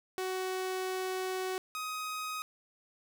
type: tone pair in turn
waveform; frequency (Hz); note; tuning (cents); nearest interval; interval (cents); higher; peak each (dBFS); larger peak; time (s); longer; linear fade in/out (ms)
sawtooth; 373.6 / 1256.6; F#4 / D#6; +17 / +17; octave + major sixth; 2100; second; -29 / -32; first; 0.18-1.58 / 1.75-2.42; first; 0
effects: none